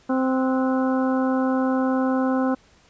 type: harmonic tone with a mistuned harmonic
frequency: 260.7 Hz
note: C4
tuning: 6 cents flat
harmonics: 1 / 2 / 3 / 4 / 5 / 6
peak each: -20 / -26 / -30 / -32 / -34 / -36 dBFS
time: 0.09-2.55 s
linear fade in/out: 10 ms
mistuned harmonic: 6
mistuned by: -100 cents
effects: pink hiss -56 dBFS RMS until 2.89 s + resampled to 16000 Hz